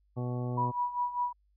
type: harmonic tone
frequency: 123.47 Hz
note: B2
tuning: in tune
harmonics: 1 / 2 / 3 / 4 / 5 / 6 / 7 / 9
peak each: -32 / -38 / -42 / -44 / -46 / -48 / -49 / -51 dBFS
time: 0.16-0.72 s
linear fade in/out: 20 ms
type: tone with tremolo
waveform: sine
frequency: 976 Hz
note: B5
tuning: 21 cents flat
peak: -26 dBFS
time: 0.57-1.33 s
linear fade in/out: 10 ms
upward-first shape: sine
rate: 5 Hz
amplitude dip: 75%
effects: added 50 Hz sine -66 dBFS peak until 1.56 s